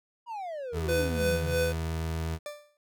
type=exponential sweep; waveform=triangle; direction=down; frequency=982 to 122.2 Hz; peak=-32 dBFS; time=0.26-1.57 s; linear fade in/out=50 ms
type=tone; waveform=30% pulse; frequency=81.1 Hz; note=E2; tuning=28 cents flat; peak=-27 dBFS; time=0.72-2.39 s; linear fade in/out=50 ms
type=tone with tremolo; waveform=square; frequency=501 Hz; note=B4; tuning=25 cents sharp; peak=-25 dBFS; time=0.88-1.73 s; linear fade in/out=10 ms; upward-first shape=sine; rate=3.1 Hz; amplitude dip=75%
type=tone with exponential decay; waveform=40% pulse; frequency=590 Hz; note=D5; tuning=8 cents sharp; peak=-32 dBFS; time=2.46-2.77 s; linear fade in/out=1 ms; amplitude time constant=67 ms
effects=none